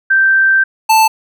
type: tone pair in turn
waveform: sine / square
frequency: 1564 / 881.1 Hz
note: G6 / A5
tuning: -4 / +2 cents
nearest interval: minor seventh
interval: 994 cents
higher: first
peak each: -7 dBFS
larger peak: neither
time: 0.1-0.64 / 0.89-1.08 s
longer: first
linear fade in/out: 10 ms
effects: none